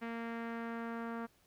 sawtooth tone with low-pass filter sweep, 231 Hz, A#3, 16 cents flat, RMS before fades -41 dBFS, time 0.01-1.27 s, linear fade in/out 20 ms, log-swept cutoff 2100 to 1400 Hz, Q 1.9, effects pink hiss -70 dBFS RMS until 1.46 s

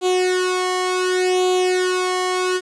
sawtooth tone with flanger, 366.8 Hz, F#4, 15 cents flat, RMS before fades -19 dBFS, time 0.01-2.61 s, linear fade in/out 50 ms, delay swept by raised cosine 0.28 to 0.97 ms, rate 0.68 Hz, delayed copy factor +0.85, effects resampled to 22050 Hz + 8-bit

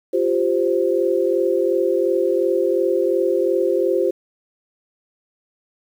sine chord, F suspended second, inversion none, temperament equal, 349.2 / 392 / 523.3 Hz, F4 / G4 / C5, 0 / 0 / 0 cents, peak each -20 dBFS, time 0.13-4.11 s, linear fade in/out 10 ms, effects 8-bit

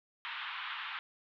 pink band-pass noise, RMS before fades -41 dBFS, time 0.25-0.99 s, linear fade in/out 0 ms, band 960 to 3600 Hz, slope 48 dB/octave, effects none

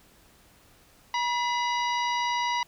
harmonic tone with a mistuned harmonic, 964 Hz, B5, 42 cents flat, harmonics 1 / 2 / 3 / 4 / 5 / 6, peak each -26 / -32 / -36 / -38 / -40 / -42 dBFS, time 1.14-2.63 s, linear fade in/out 2 ms, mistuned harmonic 2, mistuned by +76 cents, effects pink hiss -58 dBFS RMS until 2.67 s

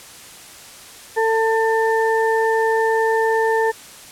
harmonic tone, 447.2 Hz, A4, 28 cents sharp, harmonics 1 / 2 / 4, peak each -17 / -20 / -23 dBFS, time 1.16-3.72 s, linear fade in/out 20 ms, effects white hiss -40 dBFS RMS until 4.11 s + low-pass 11000 Hz 12 dB/octave

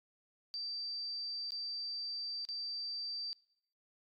sine tone with dropouts, 4664 Hz, D8, 13 cents flat, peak -37 dBFS, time 0.54-3.33 s, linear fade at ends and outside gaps 0 ms, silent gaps 1.506-1.52 / 2.451-2.488 s, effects noise-tail reverb RT60 0.8 s tail -23 dB re dry + MP3 96 kbps

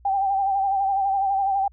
sine tone with vibrato, 784 Hz, G5, in tune, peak -19 dBFS, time 0.05-1.68 s, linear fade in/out 5 ms, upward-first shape sine, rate 12 Hz, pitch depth 46 cents each way, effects added 60 Hz sine -49 dBFS peak until 1.72 s

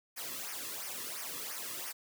white noise with flanger, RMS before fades -41 dBFS, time 0.16-1.93 s, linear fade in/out 20 ms, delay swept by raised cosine 0.25 to 1.35 ms, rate 2.9 Hz, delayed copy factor -0.8, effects none

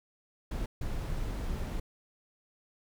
brown noise bursts at uneven times, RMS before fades -34 dBFS, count 2, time 0.51-0.66 / 0.81-1.8 s, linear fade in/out 5 ms, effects none

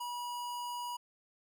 square tone, 969 Hz, B5, 33 cents flat, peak -38 dBFS, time 0-0.97 s, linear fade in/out 10 ms, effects none

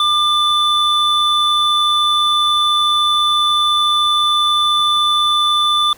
triangle tone pair together, 1199 / 3507 Hz, D6 / A7, +36 / -6 cents, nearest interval octave + perfect fifth, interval 1858 cents, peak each -13 / -13 dBFS, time 0-5.93 s, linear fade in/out 2 ms, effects pink hiss -44 dBFS RMS until 5.97 s

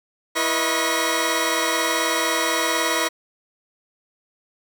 15% pulse tone cluster, 329.9 / 485.5 / 620 / 1089 / 1924 Hz, E4 / B4 / D#5 / C#6 / B6, +1 / -30 / -6 / -31 / -46 cents, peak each -20 dBFS, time 0.35-3.09 s, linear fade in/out 20 ms, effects none

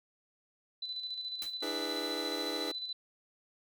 sine tone with tremolo, 4000 Hz, B7, 21 cents sharp, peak -35 dBFS, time 0.82-2.93 s, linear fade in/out 5 ms, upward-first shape square, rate 14 Hz, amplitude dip 45%
white noise with exponential decay, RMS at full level -39 dBFS, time 1.42-1.56 s, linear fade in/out 0 ms, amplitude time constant 30 ms
sawtooth chord, E dominant seventh, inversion third, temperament just, 296.7 / 329.6 / 412 / 494.4 Hz, D4 / E4 / G#4 / B4, +18 / 0 / -14 / +2 cents, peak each -37 dBFS, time 1.62-2.72 s, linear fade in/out 10 ms
effects none

